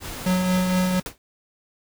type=noise; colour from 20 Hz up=pink; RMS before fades=-34 dBFS; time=0-1.03 s; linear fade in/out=50 ms
type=tone with tremolo; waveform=square; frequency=183.6 Hz; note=F#3; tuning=13 cents flat; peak=-18 dBFS; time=0.26-1 s; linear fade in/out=5 ms; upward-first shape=triangle; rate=4.3 Hz; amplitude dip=40%
type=noise with exponential decay; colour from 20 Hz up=pink; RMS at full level=-27 dBFS; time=1.06-1.18 s; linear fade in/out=1 ms; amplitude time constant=25 ms
effects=none